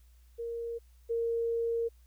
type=tone pair in turn; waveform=sine; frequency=466.2 / 463.2 Hz; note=A#4 / A#4; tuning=0 / -11 cents; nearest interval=unison; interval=11 cents; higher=first; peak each=-34 / -28 dBFS; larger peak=second; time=0.38-0.79 / 1.09-1.89 s; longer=second; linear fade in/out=20 ms; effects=added 60 Hz sine -56 dBFS peak until 2.06 s + white hiss -71 dBFS RMS until 2.06 s